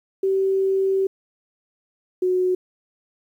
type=tone pair in turn; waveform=sine; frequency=385.5 / 366.8 Hz; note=G4 / F#4; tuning=-29 / -15 cents; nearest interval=minor second; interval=86 cents; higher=first; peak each=-17 dBFS; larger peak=neither; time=0.23-1.07 / 2.22-2.55 s; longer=first; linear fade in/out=5 ms; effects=9-bit